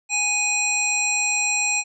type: harmonic tone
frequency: 830.6 Hz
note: G#5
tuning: in tune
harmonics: 1 / 3 / 5 / 7 / 9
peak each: -31 / -22 / -33 / -33 / -23 dBFS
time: 0.09-1.84 s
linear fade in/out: 50 ms
effects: none